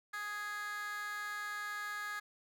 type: tone with high-pass filter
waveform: 15% pulse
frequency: 415.3 Hz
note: G#4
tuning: in tune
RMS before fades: -41 dBFS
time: 0.13-2.2 s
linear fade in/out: 10 ms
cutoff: 1500 Hz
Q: 3.9
effects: none